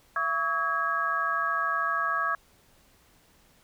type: tone cluster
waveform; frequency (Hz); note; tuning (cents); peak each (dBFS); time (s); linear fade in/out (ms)
sine; 673 / 1129 / 1282 / 1646; E5 / C#6 / E6 / G#6; +36 / +31 / -49 / -16; -37 / -29 / -30 / -29; 0.16-2.35; 2
effects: pink hiss -61 dBFS RMS until 3.63 s